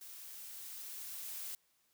blue noise with level ramp, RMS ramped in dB -51 to -43 dBFS, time 0.01-1.55 s, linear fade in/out 2 ms, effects white hiss -75 dBFS RMS until 1.93 s

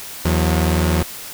sawtooth tone pair together, 80.18 / 180 Hz, E2 / F#3, -47 / -47 cents, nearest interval octave + major second, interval 1400 cents, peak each -12 / -16 dBFS, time 0.25-1.03 s, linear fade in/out 5 ms, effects white hiss -33 dBFS RMS until 1.33 s

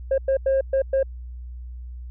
sine tone bursts at uneven times, 537 Hz, C5, 45 cents sharp, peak -15 dBFS, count 5, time 0.11-0.18 / 0.28-0.37 / 0.46-0.61 / 0.73-0.82 / 0.93-1.03 s, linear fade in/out 5 ms, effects tanh soft clip ceiling -15 dBFS + added 61 Hz sine -33 dBFS peak until 2.1 s

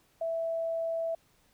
sine tone, 659.3 Hz, E5, in tune, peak -29 dBFS, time 0.21-1.15 s, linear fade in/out 5 ms, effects pink hiss -67 dBFS RMS until 1.53 s

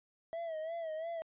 triangle tone with vibrato, 650 Hz, E5, 24 cents flat, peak -35 dBFS, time 0.33-1.22 s, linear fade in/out 0 ms, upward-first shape sine, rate 2.9 Hz, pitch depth 75 cents each way, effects resampled to 8000 Hz

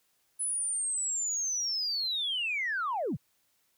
sine linear sweep, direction down, 10190 to 81.1 Hz, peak -28 dBFS, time 0.39-3.17 s, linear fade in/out 20 ms, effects tanh soft clip ceiling -24 dBFS + white hiss -72 dBFS RMS until 3.77 s

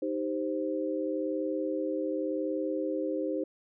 sine chord, C minor, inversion first, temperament equal, 311.1 / 392 / 523.3 Hz, Eb4 / G4 / C5, 0 / 0 / 0 cents, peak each -32 / -35 / -33 dBFS, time 0.02-3.44 s, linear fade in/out 5 ms, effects none

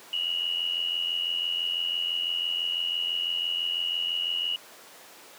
sine tone pair together, 2832 / 2918 Hz, F7 / F#7, +23 / -25 cents, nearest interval minor second, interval 52 cents, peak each -32 / -27 dBFS, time 0.13-4.56 s, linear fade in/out 2 ms, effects pink hiss -48 dBFS RMS until 5.38 s + high-pass 400 Hz 12 dB/octave

